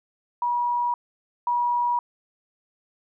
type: tone pair in turn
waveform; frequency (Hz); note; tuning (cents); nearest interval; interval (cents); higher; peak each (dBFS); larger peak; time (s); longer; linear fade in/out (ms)
sine; 964 / 964; B5 / B5; -42 / -42; unison; 0; neither; -21 / -20; second; 0.42-0.94 / 1.47-1.99; neither; 2
effects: none